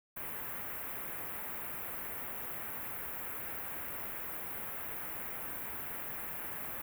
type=band-stop noise; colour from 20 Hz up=white; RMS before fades=-41 dBFS; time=0.16-6.82 s; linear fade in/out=10 ms; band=2200 to 13000 Hz; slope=24 dB/octave; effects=none